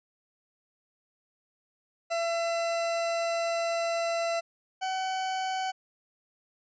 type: tone pair in turn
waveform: 40% pulse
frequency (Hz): 673 / 755.4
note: E5 / F#5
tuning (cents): +36 / +36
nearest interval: major second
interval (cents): 200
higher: second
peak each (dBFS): -26 / -28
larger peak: first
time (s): 2.1-4.41 / 4.81-5.72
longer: first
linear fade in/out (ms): 20
effects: resampled to 16000 Hz